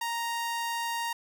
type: tone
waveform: sawtooth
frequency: 932.3 Hz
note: A#5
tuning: in tune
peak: -26 dBFS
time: 0.01-1.13 s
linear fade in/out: 5 ms
effects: none